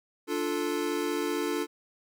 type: chord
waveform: square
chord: D minor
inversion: none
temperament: equal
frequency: 293.7 / 349.2 / 440 Hz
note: D4 / F4 / A4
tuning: 0 / 0 / 0 cents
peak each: -33 dBFS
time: 0.27-1.67 s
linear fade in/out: 50 ms
effects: none